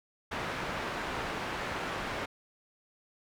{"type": "low-pass noise", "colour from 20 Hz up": "white", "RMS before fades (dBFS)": -36, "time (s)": [0.31, 2.26], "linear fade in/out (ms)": 10, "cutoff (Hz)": 1700, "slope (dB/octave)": 12, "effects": []}